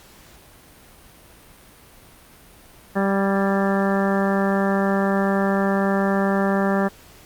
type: harmonic tone with a mistuned harmonic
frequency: 196 Hz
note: G3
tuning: in tune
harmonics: 1 / 2 / 3 / 4 / 5 / 6 / 7 / 8 / 9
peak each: -20 / -25 / -25 / -28 / -32 / -31 / -33 / -33 / -32 dBFS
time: 2.95-6.89 s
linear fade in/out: 20 ms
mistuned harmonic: 8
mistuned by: +45 cents
effects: pink hiss -48 dBFS RMS until 7.25 s + Opus 48 kbps